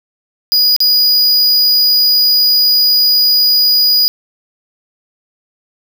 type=tone with dropouts; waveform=square; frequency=4916 Hz; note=D#8; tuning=22 cents flat; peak=-8 dBFS; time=0.52-4.08 s; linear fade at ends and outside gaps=0 ms; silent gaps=0.764-0.804 s; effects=8-bit